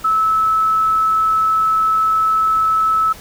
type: tone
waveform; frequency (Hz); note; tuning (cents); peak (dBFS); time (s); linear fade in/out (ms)
sine; 1303; E6; -20; -12; 0.04-3.13; 10
effects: pink hiss -38 dBFS RMS until 3.2 s